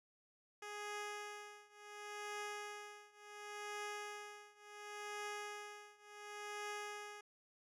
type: tone with tremolo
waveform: 10% pulse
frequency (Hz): 415.3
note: G#4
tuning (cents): 0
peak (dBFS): -34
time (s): 0.62-7.21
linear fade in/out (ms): 5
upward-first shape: triangle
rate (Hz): 0.7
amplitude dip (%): 95
effects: low-pass 10000 Hz 12 dB/octave